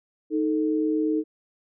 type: tone pair together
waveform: sine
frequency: 311.5 / 440 Hz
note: D#4 / A4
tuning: +2 / 0 cents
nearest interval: tritone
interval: 598 cents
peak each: -22 / -27 dBFS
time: 0.3-1.24 s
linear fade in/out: 50 ms
effects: none